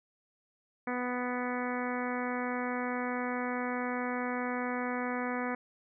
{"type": "harmonic tone", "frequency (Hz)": 247.7, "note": "B3", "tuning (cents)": 5, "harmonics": [1, 2, 3, 4, 5, 6, 7, 8, 9], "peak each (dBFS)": [-35, -38, -40, -41, -42, -43, -43, -44, -45], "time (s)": [0.87, 5.55], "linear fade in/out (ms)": 5, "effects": []}